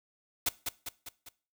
white noise with echo, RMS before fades -28 dBFS, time 0.46-0.49 s, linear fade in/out 5 ms, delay 200 ms, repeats 4, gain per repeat -5 dB, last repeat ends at 1.29 s, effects noise-tail reverb RT60 0.4 s tail -20 dB re dry

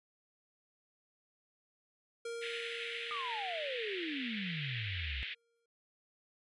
square tone with exponential decay, 466.2 Hz, A#4, in tune, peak -39 dBFS, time 2.25-5.66 s, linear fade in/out 5 ms, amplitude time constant 740 ms
pink band-pass noise, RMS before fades -42 dBFS, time 2.41-5.35 s, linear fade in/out 20 ms, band 1800 to 3600 Hz, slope 48 dB/octave
sine exponential sweep, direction down, 1238 to 61.74 Hz, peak -38 dBFS, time 3.11-5.23 s, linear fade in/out 0 ms
effects resampled to 24000 Hz

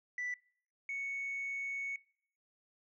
sine tone pair in turn, 1975.5 / 2218 Hz, B6 / C#7, 0 / 0 cents, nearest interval major second, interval 200 cents, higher second, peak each -34 / -35 dBFS, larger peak first, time 0.18-0.34 / 0.89-1.96 s, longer second, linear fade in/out 2 ms, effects noise-tail reverb RT60 0.6 s tail -24 dB re dry + tanh soft clip ceiling -33 dBFS

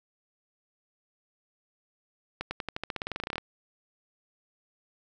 accelerating click train, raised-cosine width 0.3 ms, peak -16 dBFS, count 19, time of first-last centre 2.41-3.381 s, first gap 100 ms, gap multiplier 0.92, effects none

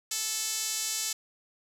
5% pulse tone with band-pass filter, 437.9 Hz, A4, 8 cents flat, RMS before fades -32 dBFS, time 0.11-1.13 s, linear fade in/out 5 ms, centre 8200 Hz, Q 5.5, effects none

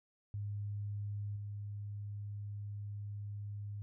sine tone with level steps, 102.6 Hz, G#2, 21 cents flat, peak -37 / -40 dBFS, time 0.34-3.82 s, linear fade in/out 0 ms, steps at 1.36 s, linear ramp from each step 5 ms, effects none

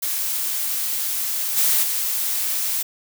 blue noise with level steps, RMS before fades -24 / -18 / -23 dBFS, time 0.02-2.83 s, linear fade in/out 10 ms, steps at 1.56 / 1.82 s, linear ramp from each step 20 ms, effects none

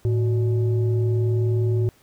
sine tone pair together, 110.1 / 369.8 Hz, A2 / F#4, +2 / -1 cents, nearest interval octave + major sixth, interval 2097 cents, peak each -17 / -24 dBFS, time 0.05-1.89 s, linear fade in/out 0 ms, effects tanh soft clip ceiling -14 dBFS + pink hiss -57 dBFS RMS until 2.02 s

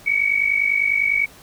sine tone pair together, 2231 / 2281 Hz, C#7 / C#7, +11 / +49 cents, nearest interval unison, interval 38 cents, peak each -19 dBFS, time 0.06-1.26 s, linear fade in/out 10 ms, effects pink hiss -46 dBFS RMS until 1.42 s

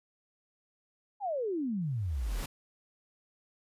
sine exponential sweep, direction down, 854 to 34.52 Hz, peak -30 dBFS, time 1.2-2.44 s, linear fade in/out 50 ms
pink noise with exponential growth, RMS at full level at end -39 dBFS, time 1.81-2.46 s, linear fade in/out 5 ms, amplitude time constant 140 ms
effects resampled to 32000 Hz

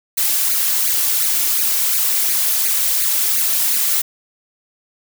blue noise with flanger, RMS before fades -17 dBFS, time 0.17-4.02 s, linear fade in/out 10 ms, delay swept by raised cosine 0.45 to 3.55 ms, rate 2.8 Hz, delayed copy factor +0.7, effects none

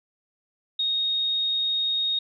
sine tone, 3729 Hz, A#7, in tune, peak -22 dBFS, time 0.79-2.19 s, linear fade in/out 5 ms, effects none

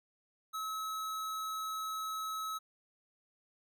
square tone, 1290 Hz, E6, 38 cents flat, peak -37 dBFS, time 0.53-2.59 s, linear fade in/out 20 ms, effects none

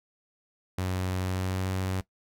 sawtooth tone with pitch glide, 92.5 to 94.06 Hz, F#2 to F#2, 0 to +29 cents, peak -24 dBFS, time 0.78-2.01 s, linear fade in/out 5 ms, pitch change +29 cents, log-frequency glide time 1.2-1.68 s, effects noise-tail reverb RT60 0.1 s tail -18 dB re dry

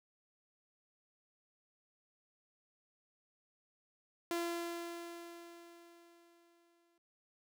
sawtooth tone with exponential decay, 341.4 Hz, F4, 39 cents flat, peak -30 dBFS, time 4.31-6.98 s, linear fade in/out 1 ms, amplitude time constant 580 ms, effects none

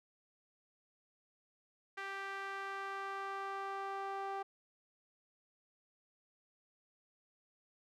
sawtooth tone with band-pass filter sweep, 392 Hz, G4, in tune, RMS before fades -42 dBFS, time 1.97-4.43 s, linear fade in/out 10 ms, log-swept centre 1700 to 880 Hz, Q 1.9, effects none

